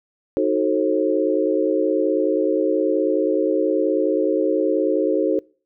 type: chord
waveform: sine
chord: D# diminished seventh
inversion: none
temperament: equal with one note detuned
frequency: 311.1 / 370 / 440 / 535.5 Hz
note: D#4 / F#4 / A4 / C5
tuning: 0 / 0 / 0 / +40 cents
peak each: -22 dBFS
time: 0.37-5.39 s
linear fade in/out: 0 ms
effects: noise-tail reverb RT60 0.4 s tail -25 dB re dry